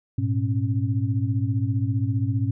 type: tone cluster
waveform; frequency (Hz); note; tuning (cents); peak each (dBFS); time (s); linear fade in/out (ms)
sine; 104.7 / 119.8 / 272.3; G#2 / A#2 / C#4; +15 / +48 / -31; -23 / -25 / -29; 0.18-2.51; 5
effects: none